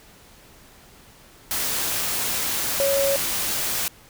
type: tone in noise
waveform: sine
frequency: 554.4 Hz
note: C#5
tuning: in tune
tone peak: -19 dBFS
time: 2.8-3.16 s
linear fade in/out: 0 ms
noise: white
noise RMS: -25 dBFS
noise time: 1.51-3.88 s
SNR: +3 dB
effects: pink hiss -50 dBFS RMS until 4.09 s